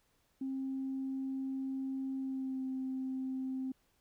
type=tone with pitch glide; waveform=sine; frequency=266.7 to 262 Hz; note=C4 to C4; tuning=+33 to +2 cents; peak=-34 dBFS; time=0.41-3.72 s; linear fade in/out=5 ms; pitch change=-31 cents; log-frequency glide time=2.18-2.64 s; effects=tanh soft clip ceiling -30 dBFS + pink hiss -74 dBFS RMS until 4 s